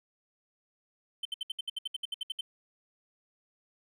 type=tone bursts; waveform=triangle; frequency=3084 Hz; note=G7; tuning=29 cents flat; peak=-30 dBFS; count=14; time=1.23-2.41 s; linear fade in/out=5 ms; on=23 ms; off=66 ms; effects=none